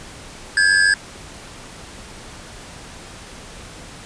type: tone pair together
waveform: square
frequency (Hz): 1605.8 / 1700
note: G6 / G#6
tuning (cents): +41 / +40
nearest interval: minor second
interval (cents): 99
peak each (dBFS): -16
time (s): 0.57-0.94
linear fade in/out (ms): 2
effects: pink hiss -38 dBFS RMS until 4.05 s + resampled to 22050 Hz